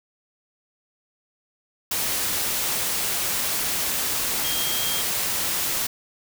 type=tone in noise; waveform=sine; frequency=3226 Hz; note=G7; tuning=49 cents sharp; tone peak=-29 dBFS; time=4.44-5.02 s; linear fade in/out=5 ms; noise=white; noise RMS=-25 dBFS; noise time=1.91-5.87 s; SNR=-7 dB; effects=none